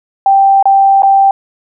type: tone with dropouts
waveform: sine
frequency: 784 Hz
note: G5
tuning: in tune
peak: -4 dBFS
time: 0.26-1.31 s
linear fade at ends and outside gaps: 2 ms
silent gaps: 0.627-0.655 / 1.022-1.032 s
effects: none